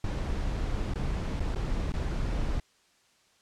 brown noise with dropouts, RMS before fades -30 dBFS, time 0.04-2.6 s, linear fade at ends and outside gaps 2 ms, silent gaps 0.938-0.956 / 1.397-1.403 / 1.549-1.558 / 1.921-1.938 s, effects white hiss -65 dBFS RMS until 3.41 s + low-pass 7000 Hz 12 dB/octave

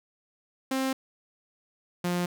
sawtooth tone pair in turn, 264.7 / 176.67 Hz, C4 / F3, +20 / +20 cents, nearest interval perfect fifth, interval 700 cents, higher first, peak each -22 dBFS, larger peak neither, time 0.71-0.93 / 2.04-2.26 s, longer neither, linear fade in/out 5 ms, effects none

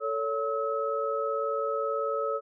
sine tone cluster, 443.7 / 562 / 1288 Hz, A4 / C#5 / E6, +14 / +24 / -41 cents, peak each -31 dBFS, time 0-2.41 s, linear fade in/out 50 ms, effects none

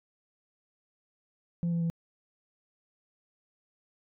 sine tone with pitch steps, 171 / 168.94 / 166.9 Hz, F3 / E3 / E3, -36 / +43 / +22 cents, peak -24 dBFS, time 1.63-1.9 s, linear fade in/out 0 ms, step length 90 ms, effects tanh soft clip ceiling -25 dBFS

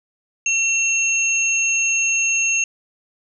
sine tone pair together, 2715 / 6447 Hz, F7 / G8, -50 / +48 cents, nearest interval octave + minor third, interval 1498 cents, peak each -18 / -20 dBFS, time 0.46-2.64 s, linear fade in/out 2 ms, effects none

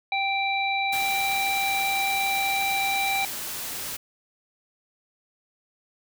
harmonic tone, 784 Hz, G5, in tune, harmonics 1 / 3 / 5, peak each -26 / -26 / -32 dBFS, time 0.12-3.25 s, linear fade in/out 2 ms
white noise, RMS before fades -33 dBFS, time 0.92-3.97 s, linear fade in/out 10 ms
effects none

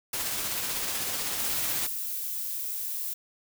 white noise with tremolo, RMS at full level -30 dBFS, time 0.13-1.87 s, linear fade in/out 5 ms, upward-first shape sine, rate 16 Hz, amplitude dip 25%
violet noise, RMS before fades -33 dBFS, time 1.39-3.14 s, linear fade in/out 10 ms
effects none

